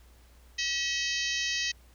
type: harmonic tone with a mistuned harmonic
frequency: 643 Hz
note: E5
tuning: 43 cents flat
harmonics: 3 / 4 / 5 / 6 / 7 / 8 / 9 / 10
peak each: -34 / -35 / -36 / -37 / -37 / -38 / -39 / -39 dBFS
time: 0.58-1.72 s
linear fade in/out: 10 ms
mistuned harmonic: 5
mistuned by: -52 cents
effects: added 60 Hz sine -54 dBFS peak until 1.94 s + pink hiss -62 dBFS RMS until 1.94 s